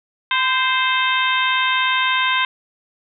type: harmonic tone with a mistuned harmonic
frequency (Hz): 523.3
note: C5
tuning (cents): 0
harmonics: 2 / 3 / 4 / 5 / 6 / 7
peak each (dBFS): -20 / -22 / -23 / -24 / -25 / -25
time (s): 0.31-2.45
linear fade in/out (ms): 2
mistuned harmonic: 2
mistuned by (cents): -38
effects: none